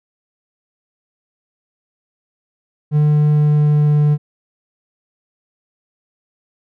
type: tone with pitch glide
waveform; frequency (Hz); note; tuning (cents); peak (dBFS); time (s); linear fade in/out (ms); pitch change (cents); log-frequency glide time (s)
triangle; 149.7 to 148.32; D3 to D3; +33 to +17; -8; 2.91-4.18; 50; -16; 3.2-4.05
effects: none